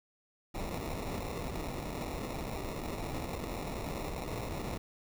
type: noise with sample-and-hold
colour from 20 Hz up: pink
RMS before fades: -38 dBFS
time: 0.54-4.78 s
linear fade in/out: 10 ms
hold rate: 1575 Hz
effects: none